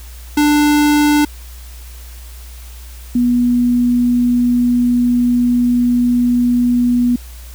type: tone pair in turn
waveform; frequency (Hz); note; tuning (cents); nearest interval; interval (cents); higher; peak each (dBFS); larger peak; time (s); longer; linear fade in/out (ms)
square / sine; 295.6 / 243.4; D4 / B3; +11 / -25; minor third; 336; first; -10; neither; 0.37-1.25 / 3.15-7.16; second; 5
effects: added 60 Hz sine -31 dBFS peak until 7.54 s + white hiss -41 dBFS RMS until 7.54 s